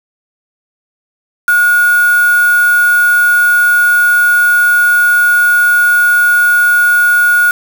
sine tone with quantisation, 1442 Hz, F#6, 45 cents flat, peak -6 dBFS, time 1.48-7.51 s, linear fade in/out 2 ms, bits 3, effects none

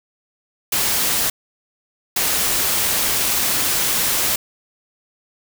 white noise bursts at uneven times, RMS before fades -19 dBFS, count 2, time 0.72-1.3 / 2.16-4.36 s, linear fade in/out 5 ms, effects none

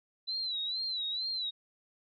sine tone with vibrato, 3980 Hz, B7, 13 cents sharp, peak -32 dBFS, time 0.27-1.51 s, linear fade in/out 20 ms, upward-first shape sine, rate 2.2 Hz, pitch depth 100 cents each way, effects none

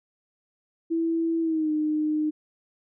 sine tone with pitch glide, 329.6 to 305.8 Hz, E4 to D#4, 0 to -30 cents, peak -22 dBFS, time 0.9-2.31 s, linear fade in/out 20 ms, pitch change -130 cents, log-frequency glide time 1.41-1.71 s, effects none

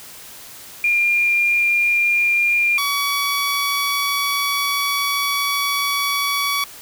sine / 15% pulse tone pair in turn, 2401 / 1133.1 Hz, D7 / C#6, +38 / +38 cents, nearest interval octave + minor second, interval 1300 cents, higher first, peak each -14 / -12 dBFS, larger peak second, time 0.84-2.78 / 2.78-6.64 s, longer second, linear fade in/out 2 ms, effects white hiss -39 dBFS RMS until 6.81 s

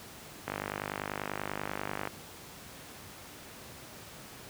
click train, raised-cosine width 0.5 ms, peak -18 dBFS, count 81, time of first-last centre 0.48-2.074 s, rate 50.2 Hz, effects pink hiss -48 dBFS RMS until 4.49 s + high-pass 80 Hz 12 dB/octave

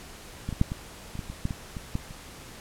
clicks, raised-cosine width 5 ms, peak -18 / -20 / -8 / -18 / -25 / -20 / -24 / -14 / -19 / -22 / -15 / -30 dBFS, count 12, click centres 0.49 / 0.527 / 0.614 / 0.719 / 1.154 / 1.192 / 1.3 / 1.454 / 1.508 / 1.768 / 1.954 / 2.108 s, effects pink hiss -45 dBFS RMS until 2.6 s + low-pass 12000 Hz 12 dB/octave

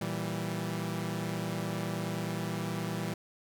sawtooth chord, E diminished, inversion second, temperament equal with one note detuned, 116.54 / 164.81 / 194.42 Hz, Bb2 / E3 / G3, 0 / 0 / -14 cents, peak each -34 / -32 / -33 dBFS, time 0.01-3.14 s, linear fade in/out 5 ms, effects none

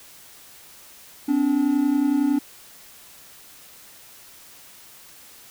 triangle tone pair together, 257.2 / 288.1 Hz, C4 / D4, -30 / -33 cents, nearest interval major second, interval 197 cents, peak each -21 / -17 dBFS, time 1.28-2.39 s, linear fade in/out 10 ms, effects white hiss -47 dBFS RMS until 5.5 s

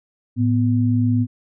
sine tone pair together, 110 / 247.4 Hz, A2 / B3, 0 / +3 cents, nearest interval octave + major second, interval 1403 cents, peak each -17 / -18 dBFS, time 0.36-1.27 s, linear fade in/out 50 ms, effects none

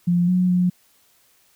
sine tone with pitch steps, 174.9 / 181.8 / 179.5 Hz, F3 / F#3 / F3, +3 / -30 / +48 cents, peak -15 dBFS, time 0.07-0.7 s, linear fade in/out 10 ms, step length 210 ms, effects white hiss -59 dBFS RMS until 1.55 s

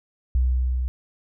sine tone with level ramp, 63 Hz, B1, 35 cents sharp, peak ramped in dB -16 to -22 dBFS, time 0.35-0.88 s, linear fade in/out 0 ms, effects none

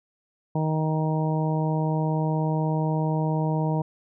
harmonic tone, 156.7 Hz, D#3, 13 cents sharp, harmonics 1 / 2 / 3 / 4 / 5 / 6, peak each -23 / -31 / -33 / -33 / -35 / -33 dBFS, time 0.55-3.82 s, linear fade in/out 5 ms, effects none

